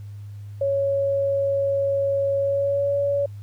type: tone with pitch glide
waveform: sine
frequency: 554.4 to 565.4 Hz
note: C#5 to C#5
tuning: 0 to +34 cents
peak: -19 dBFS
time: 0.61-3.26 s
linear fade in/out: 5 ms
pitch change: +34 cents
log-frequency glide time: 2.38-2.97 s
effects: added 102 Hz sine -34 dBFS peak until 3.42 s + pink hiss -60 dBFS RMS until 3.42 s